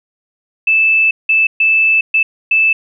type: tone bursts at uneven times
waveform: sine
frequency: 2631 Hz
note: E7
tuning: 4 cents flat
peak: -8 dBFS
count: 5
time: 0.67-1.11 / 1.29-1.47 / 1.6-2.01 / 2.14-2.23 / 2.51-2.73 s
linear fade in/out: 5 ms
effects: none